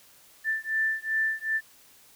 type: beating tone pair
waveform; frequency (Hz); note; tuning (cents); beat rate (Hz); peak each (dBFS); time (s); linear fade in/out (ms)
sine; 1769 / 1771.6; A6 / A6; +9 / +11; 2.6; -28; 0.44-1.61; 50
effects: white hiss -56 dBFS RMS until 2.15 s